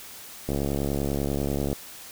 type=click train; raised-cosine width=2 ms; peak=-14 dBFS; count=88; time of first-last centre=0.49-1.729 s; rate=70.2 Hz; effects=white hiss -43 dBFS RMS until 2.11 s